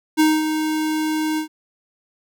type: tone with ADSR envelope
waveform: square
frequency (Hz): 311.1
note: D#4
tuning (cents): 0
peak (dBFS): -12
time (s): 0.17-1.48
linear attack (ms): 29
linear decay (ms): 220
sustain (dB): -8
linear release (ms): 100
effects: none